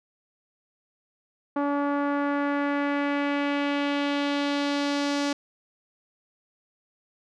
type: tone with low-pass filter sweep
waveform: sawtooth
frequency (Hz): 285.7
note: D4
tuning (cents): -48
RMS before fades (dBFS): -26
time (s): 1.56-5.33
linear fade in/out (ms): 5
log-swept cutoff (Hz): 1100 to 5700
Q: 1.6
effects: none